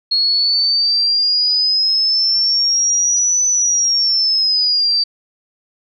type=exponential two-way sweep; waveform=sine; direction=up then down; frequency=4299 to 6020 to 4628 Hz; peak=-12 dBFS; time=0.11-5.04 s; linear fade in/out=10 ms; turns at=3.46 s; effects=none